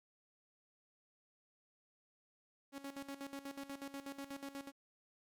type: tone with tremolo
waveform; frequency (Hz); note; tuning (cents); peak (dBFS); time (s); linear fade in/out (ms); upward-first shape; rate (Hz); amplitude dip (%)
sawtooth; 277.2; C#4; 0; -39; 2.72-4.72; 50; square; 8.2; 75
effects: MP3 96 kbps